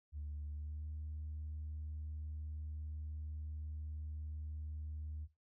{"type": "tone with pitch glide", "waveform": "sine", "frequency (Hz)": [74, 76.43], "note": ["D2", "D#2"], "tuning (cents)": [14, -30], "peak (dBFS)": -40, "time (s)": [0.12, 5.28], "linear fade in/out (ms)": 50, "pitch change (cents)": 56, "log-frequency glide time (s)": [0.51, 0.86], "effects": ["noise-tail reverb RT60 0.3 s tail -19 dB re dry", "tanh soft clip ceiling -38 dBFS"]}